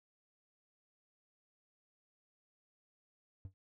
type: tone with exponential decay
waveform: triangle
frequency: 95.4 Hz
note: G2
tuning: 47 cents flat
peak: -38 dBFS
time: 3.45-3.54 s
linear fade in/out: 0 ms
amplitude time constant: 19 ms
effects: none